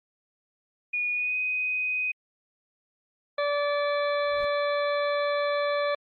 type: tone with pitch glide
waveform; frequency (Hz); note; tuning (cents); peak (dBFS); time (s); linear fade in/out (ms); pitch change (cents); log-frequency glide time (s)
sine; 2451 to 2503; D#7 to D#7; -27 to +10; -25; 0.93-2.12; 10; +37; 1.13-1.36
type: harmonic tone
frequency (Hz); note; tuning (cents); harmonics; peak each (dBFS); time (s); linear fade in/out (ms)
579; D5; -25; 1 / 2 / 3 / 4 / 6 / 7; -25 / -31 / -35 / -37 / -41 / -42; 3.38-5.95; 5
type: noise with exponential growth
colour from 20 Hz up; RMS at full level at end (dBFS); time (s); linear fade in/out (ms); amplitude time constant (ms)
brown; -40; 4.15-4.45; 2; 65
effects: Opus 48 kbps